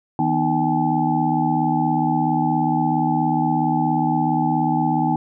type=tone cluster; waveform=sine; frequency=158 / 245.5 / 309.9 / 779 / 856 Hz; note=D#3 / B3 / D#4 / G5 / A5; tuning=+27 / -10 / -7 / -11 / -48 cents; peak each=-23 dBFS; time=0.19-5.16 s; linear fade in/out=2 ms; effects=none